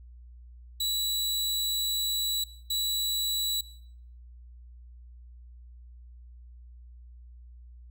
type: tone bursts at uneven times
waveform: sawtooth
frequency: 3929 Hz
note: B7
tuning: 10 cents flat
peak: -24 dBFS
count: 2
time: 0.8-2.44 / 2.7-3.61 s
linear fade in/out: 5 ms
effects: noise-tail reverb RT60 0.6 s tail -17 dB re dry + added 60 Hz sine -46 dBFS peak until 7.9 s